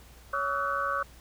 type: tone cluster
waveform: sine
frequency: 559 / 1136 / 1275 / 1366 / 1500 Hz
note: C#5 / C#6 / D#6 / F6 / F#6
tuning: +14 / +42 / +42 / -39 / +23 cents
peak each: -35 / -31 / -33 / -37 / -33 dBFS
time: 0.33-1.03 s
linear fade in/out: 5 ms
effects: added 60 Hz sine -52 dBFS peak until 1.2 s + pink hiss -55 dBFS RMS until 1.2 s